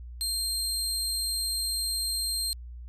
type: tone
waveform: 25% pulse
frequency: 4186 Hz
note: C8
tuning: in tune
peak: -23 dBFS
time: 0.21-2.53 s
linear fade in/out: 0 ms
effects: added 60 Hz sine -39 dBFS peak until 2.88 s